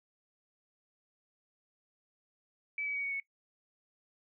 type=tone with pitch steps; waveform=sine; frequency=2300 / 2278 / 2255 / 2233 / 2211 Hz; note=D7 / C#7 / C#7 / C#7 / C#7; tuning=-37 / +47 / +29 / +12 / -5 cents; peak=-33 dBFS; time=2.78-3.2 s; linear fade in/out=2 ms; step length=84 ms; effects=noise-tail reverb RT60 0.1 s tail -21 dB re dry